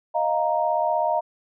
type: chord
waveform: sine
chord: Eb suspended second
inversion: none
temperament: equal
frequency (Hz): 622.3 / 698.5 / 932.3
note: Eb5 / F5 / Bb5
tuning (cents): 0 / 0 / 0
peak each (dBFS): -24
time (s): 0.14-1.21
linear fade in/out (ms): 20
effects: none